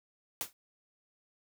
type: noise with exponential decay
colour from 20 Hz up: white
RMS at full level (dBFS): -31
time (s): 0.41-0.53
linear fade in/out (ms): 0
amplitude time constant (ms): 24
effects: none